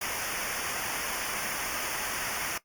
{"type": "noise with comb filter", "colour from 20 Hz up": "pink", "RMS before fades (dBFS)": -33, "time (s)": [0.01, 2.58], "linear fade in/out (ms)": 5, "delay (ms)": 0.25, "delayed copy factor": -0.85, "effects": ["noise-tail reverb RT60 0.1 s tail -17 dB re dry", "Opus 48 kbps"]}